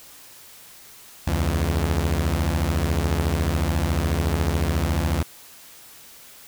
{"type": "beating tone pair", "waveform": "sawtooth", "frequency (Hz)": [70.8, 84.8], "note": ["C#2", "E2"], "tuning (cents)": [37, 50], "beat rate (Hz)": 14, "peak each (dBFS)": -19, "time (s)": [1.27, 5.23], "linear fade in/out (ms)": 5, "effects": ["white hiss -46 dBFS RMS until 6.47 s"]}